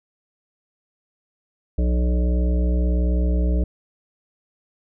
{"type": "harmonic tone with a mistuned harmonic", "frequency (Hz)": 61.3, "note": "B1", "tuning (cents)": -12, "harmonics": [1, 3, 5, 7, 9, 10], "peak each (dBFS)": [-17, -27, -31, -34, -36, -37], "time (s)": [1.78, 3.64], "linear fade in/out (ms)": 5, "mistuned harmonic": 3, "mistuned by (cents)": -39, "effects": []}